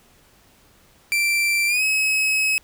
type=tone with pitch glide; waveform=40% pulse; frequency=2349 to 2562 Hz; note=D7 to E7; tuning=0 to -50 cents; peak=-17 dBFS; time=1.12-2.58 s; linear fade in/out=0 ms; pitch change=+150 cents; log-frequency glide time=1.67-1.83 s; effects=pink hiss -55 dBFS RMS until 2.63 s